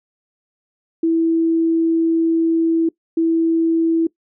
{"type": "tone bursts at uneven times", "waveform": "sine", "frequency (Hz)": 328.5, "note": "E4", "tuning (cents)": -6, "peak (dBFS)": -13, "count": 2, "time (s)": [[1.03, 2.89], [3.17, 4.07]], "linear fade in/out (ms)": 5, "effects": ["noise-tail reverb RT60 0.1 s tail -21 dB re dry"]}